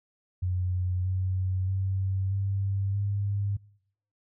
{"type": "tone with pitch steps", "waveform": "sine", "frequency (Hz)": [91, 93.34, 95.75, 98.21, 100.74], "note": ["F#2", "F#2", "G2", "G2", "G2"], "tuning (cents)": [-28, 16, -40, 4, 48], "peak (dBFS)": -25, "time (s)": [0.42, 3.57], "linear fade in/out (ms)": 10, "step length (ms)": 630, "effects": ["noise-tail reverb RT60 0.7 s tail -25 dB re dry"]}